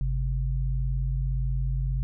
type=tone pair together; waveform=sine; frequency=49.33 / 131 Hz; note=G1 / C3; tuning=+12 / +2 cents; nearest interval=octave + perfect fourth; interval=1690 cents; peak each=-25 / -29 dBFS; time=0.01-2.03 s; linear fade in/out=0 ms; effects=none